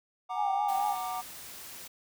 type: chord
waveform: triangle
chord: Gb augmented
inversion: none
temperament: equal with one note detuned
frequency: 740 / 932.3 / 1184.2 Hz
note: Gb5 / Bb5 / D6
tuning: 0 / 0 / +14 cents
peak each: -33 / -37 / -36 dBFS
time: 0.29-1.22 s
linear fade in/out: 20 ms
type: tone with vibrato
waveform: sine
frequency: 803 Hz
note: G5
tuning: 41 cents sharp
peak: -27 dBFS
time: 0.35-0.96 s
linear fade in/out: 50 ms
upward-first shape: triangle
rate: 4.4 Hz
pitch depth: 80 cents each way
type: noise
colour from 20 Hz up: white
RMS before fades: -45 dBFS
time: 0.68-1.88 s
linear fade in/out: 10 ms
effects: none